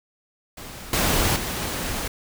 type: noise with level steps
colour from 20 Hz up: pink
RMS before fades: -38 / -21 / -28 dBFS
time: 0.57-2.08 s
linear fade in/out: 5 ms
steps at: 0.93 / 1.36 s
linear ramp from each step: 2 ms
effects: none